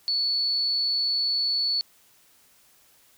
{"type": "tone", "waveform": "sine", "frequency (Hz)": 4435, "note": "C#8", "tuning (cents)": 0, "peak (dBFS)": -22, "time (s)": [0.08, 1.81], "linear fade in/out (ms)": 0, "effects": ["white hiss -59 dBFS RMS until 3.17 s"]}